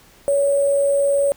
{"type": "tone with sample-and-hold", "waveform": "sine", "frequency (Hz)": 561, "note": "C#5", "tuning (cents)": 21, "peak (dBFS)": -14, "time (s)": [0.28, 1.32], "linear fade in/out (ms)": 0, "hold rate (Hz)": 8820, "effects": ["pink hiss -50 dBFS RMS until 1.36 s"]}